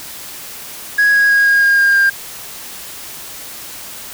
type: tone with pitch steps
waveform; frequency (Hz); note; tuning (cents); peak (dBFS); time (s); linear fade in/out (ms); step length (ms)
sine; 1662 / 1651.5 / 1641 / 1630.6 / 1620.3 / 1610 / 1599.8; G#6 / G#6 / G#6 / G#6 / G#6 / G6 / G6; +1 / -10 / -21 / -32 / -43 / +46 / +35; -6; 0.98-2.1; 10; 160
effects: tanh soft clip ceiling -7 dBFS + white hiss -31 dBFS RMS until 4.13 s